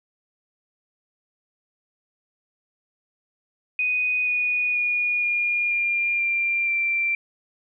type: tone with pitch steps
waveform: sine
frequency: 2489 / 2466 / 2443 / 2421 / 2399 / 2377 / 2355 Hz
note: D#7 / D#7 / D#7 / D#7 / D7 / D7 / D7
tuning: 0 / -16 / -32 / -48 / +36 / +20 / +4 cents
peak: -20 dBFS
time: 3.79-7.15 s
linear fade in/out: 2 ms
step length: 480 ms
effects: none